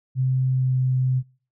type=tone with pitch glide; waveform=sine; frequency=130 to 128.95 Hz; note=C3 to C3; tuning=-11 to -25 cents; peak=-18 dBFS; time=0.15-1.23 s; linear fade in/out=50 ms; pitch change=-14 cents; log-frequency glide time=0.5-0.71 s; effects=noise-tail reverb RT60 0.4 s tail -24 dB re dry